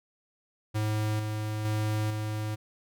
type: tone with tremolo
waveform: square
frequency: 107.3 Hz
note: A2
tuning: 43 cents flat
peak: -27 dBFS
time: 0.74-2.56 s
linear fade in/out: 20 ms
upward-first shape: square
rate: 1.1 Hz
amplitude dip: 35%
effects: none